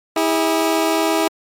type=tone pair together; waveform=20% pulse; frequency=324.1 / 406.8 Hz; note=E4 / G#4; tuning=-29 / -36 cents; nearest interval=major third; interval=393 cents; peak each=-12 / -15 dBFS; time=0.16-1.28 s; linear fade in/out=5 ms; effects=MP3 64 kbps